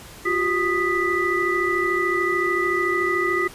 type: tone cluster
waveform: sine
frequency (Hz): 352.7 / 386.3 / 1239 / 1975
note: F4 / G4 / D#6 / B6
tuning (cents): +17 / -25 / -8 / 0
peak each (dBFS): -24 / -27 / -25 / -23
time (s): 0.25-3.48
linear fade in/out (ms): 10
effects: pink hiss -42 dBFS RMS until 3.54 s + resampled to 32000 Hz